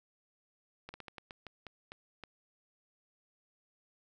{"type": "slowing click train", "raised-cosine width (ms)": 0.3, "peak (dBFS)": -29, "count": 10, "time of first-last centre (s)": [0.89, 2.237], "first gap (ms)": 50, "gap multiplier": 1.26, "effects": []}